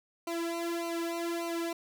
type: tone with flanger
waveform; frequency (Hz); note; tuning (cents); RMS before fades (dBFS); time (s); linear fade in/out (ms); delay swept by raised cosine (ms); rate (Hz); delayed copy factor
sawtooth; 337.8; E4; +42; -34; 0.27-1.73; 5; 0.57 to 2.37; 1.7; -1
effects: none